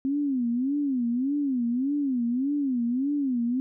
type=tone with vibrato; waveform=sine; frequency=261.6 Hz; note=C4; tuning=in tune; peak=-23 dBFS; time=0.05-3.6 s; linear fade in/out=0 ms; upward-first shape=sine; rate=1.7 Hz; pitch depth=190 cents each way; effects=none